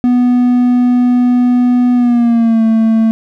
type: tone with pitch glide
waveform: triangle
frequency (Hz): 246.4 to 223.4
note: B3 to A3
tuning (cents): -4 to +27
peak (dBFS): -5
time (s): 0.04-3.11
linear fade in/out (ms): 0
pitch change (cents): -169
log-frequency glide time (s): 1.94-2.63
effects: none